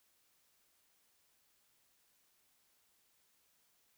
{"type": "silence", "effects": ["white hiss -74 dBFS RMS until 3.97 s"]}